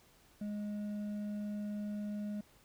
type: tone with hard clipping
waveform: triangle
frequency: 207.7 Hz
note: G#3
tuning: in tune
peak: -38 dBFS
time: 0.41-2.41 s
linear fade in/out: 5 ms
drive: 8 dB
effects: pink hiss -65 dBFS RMS until 2.64 s